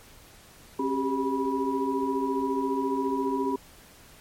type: tone cluster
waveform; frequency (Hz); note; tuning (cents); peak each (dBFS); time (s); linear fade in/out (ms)
sine; 269.9 / 386.6 / 401.1 / 976; C#4 / G4 / G4 / B5; -46 / -24 / +40 / -21; -28 / -32 / -31 / -30; 0.79-3.56; 5
effects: pink hiss -52 dBFS RMS until 4.2 s + MP3 64 kbps